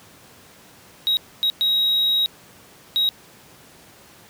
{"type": "tone bursts at uneven times", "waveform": "triangle", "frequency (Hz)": 3810, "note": "A#7", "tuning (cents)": 37, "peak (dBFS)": -15, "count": 4, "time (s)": [[1.07, 1.17], [1.43, 1.5], [1.61, 2.26], [2.96, 3.09]], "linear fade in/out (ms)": 0, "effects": ["pink hiss -48 dBFS RMS until 4.29 s", "high-pass 100 Hz 12 dB/octave"]}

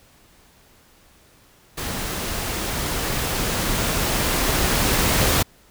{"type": "noise with level ramp", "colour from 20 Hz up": "pink", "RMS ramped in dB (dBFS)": [-28, -18], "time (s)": [1.77, 5.43], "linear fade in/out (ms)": 10, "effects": ["pink hiss -54 dBFS RMS until 5.7 s"]}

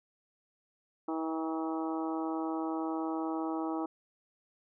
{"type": "harmonic tone with a mistuned harmonic", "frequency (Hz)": 160.9, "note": "E3", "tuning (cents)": -42, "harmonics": [2, 3, 4, 5, 6, 7, 8], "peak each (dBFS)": [-33, -43, -43, -40, -44, -45, -46], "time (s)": [1.08, 3.86], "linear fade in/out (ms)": 5, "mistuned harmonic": 6, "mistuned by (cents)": -20, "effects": []}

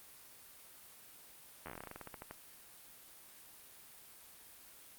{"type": "slowing click train", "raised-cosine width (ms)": 0.5, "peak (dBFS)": -30, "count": 18, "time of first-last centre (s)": [1.66, 2.31], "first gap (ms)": 11, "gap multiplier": 1.14, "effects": ["white hiss -57 dBFS RMS until 4.98 s", "Opus 32 kbps"]}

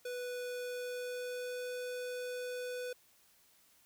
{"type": "tone with pitch glide", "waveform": "square", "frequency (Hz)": [493.9, 496.8], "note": ["B4", "B4"], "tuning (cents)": [0, 10], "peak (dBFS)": -39, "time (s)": [0.05, 2.93], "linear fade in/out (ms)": 5, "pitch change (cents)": 10, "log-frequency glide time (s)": [0.63, 1.73], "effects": ["white hiss -67 dBFS RMS until 3.85 s"]}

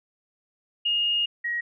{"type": "tone pair in turn", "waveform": "sine", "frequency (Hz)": [2848, 1897.1], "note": ["F7", "A#6"], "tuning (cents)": [33, 30], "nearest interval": "perfect fifth", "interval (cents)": 703, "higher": "first", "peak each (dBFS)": [-21, -25], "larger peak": "first", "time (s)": [[0.85, 1.26], [1.44, 1.61]], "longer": "first", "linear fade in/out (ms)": 10, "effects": []}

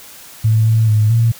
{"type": "tone with pitch steps", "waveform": "sine", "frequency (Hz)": [110.5, 111.7, 107.2, 115.2], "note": ["A2", "A2", "A2", "A#2"], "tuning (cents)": [8, 27, -45, -20], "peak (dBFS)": -9, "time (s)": [0.44, 1.32], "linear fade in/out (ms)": 10, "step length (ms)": 220, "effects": ["white hiss -38 dBFS RMS until 1.39 s"]}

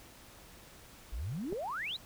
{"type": "exponential sweep", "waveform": "sine", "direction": "up", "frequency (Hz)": [45.53, 4186], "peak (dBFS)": -35, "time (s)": [1.12, 1.97], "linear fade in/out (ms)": 10}
{"type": "clicks", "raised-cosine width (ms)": 2, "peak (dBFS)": -29, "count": 2, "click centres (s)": [1.525, 1.53]}
{"effects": ["pink hiss -55 dBFS RMS until 2.05 s"]}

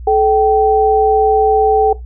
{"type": "tone pair together", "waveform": "sine", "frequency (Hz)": [432.2, 775], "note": ["A4", "G5"], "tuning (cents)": [-31, -20], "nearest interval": "minor seventh", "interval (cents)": 1011, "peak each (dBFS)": -11, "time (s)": [0.07, 1.93], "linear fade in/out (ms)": 5, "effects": ["noise-tail reverb RT60 0.2 s tail -18 dB re dry", "added 60 Hz sine -26 dBFS peak until 2.05 s"]}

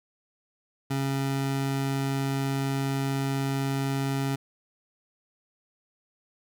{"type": "tone", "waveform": "25% pulse", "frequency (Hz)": 136.6, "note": "C#3", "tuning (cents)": -25, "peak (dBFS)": -22, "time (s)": [0.9, 4.36], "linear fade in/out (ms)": 10, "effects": []}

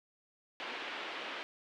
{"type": "band-pass noise", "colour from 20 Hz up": "white", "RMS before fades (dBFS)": -42, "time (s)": [0.6, 1.43], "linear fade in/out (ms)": 0, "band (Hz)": [270, 3100], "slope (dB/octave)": 24, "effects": []}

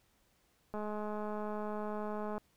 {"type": "click train", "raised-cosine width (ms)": 1, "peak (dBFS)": -27, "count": 347, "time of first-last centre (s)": [0.74, 2.38], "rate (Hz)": 211, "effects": ["pink hiss -72 dBFS RMS until 2.56 s"]}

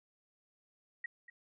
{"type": "tone with echo", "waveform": "sine", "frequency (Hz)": 1909, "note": "A#6", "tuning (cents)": 41, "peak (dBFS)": -36, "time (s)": [1.04, 1.06], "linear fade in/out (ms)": 5, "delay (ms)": 240, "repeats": 1, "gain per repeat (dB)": -14, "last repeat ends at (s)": 1.3, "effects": []}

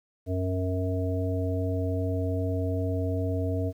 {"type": "harmonic tone with a mistuned harmonic", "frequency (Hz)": 92.5, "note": "F#2", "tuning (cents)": 0, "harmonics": [1, 3, 5, 7], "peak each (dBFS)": [-27, -32, -34, -35], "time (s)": [0.26, 3.73], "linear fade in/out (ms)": 50, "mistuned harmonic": 3, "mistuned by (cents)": -16, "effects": ["10-bit"]}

